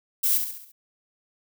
violet noise with echo, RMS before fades -22 dBFS, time 0.23-0.38 s, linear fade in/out 10 ms, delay 68 ms, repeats 5, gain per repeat -6 dB, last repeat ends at 0.72 s, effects none

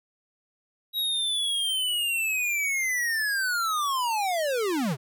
square linear sweep, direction down, 3851 to 116 Hz, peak -25 dBFS, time 0.93-4.97 s, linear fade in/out 50 ms, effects none

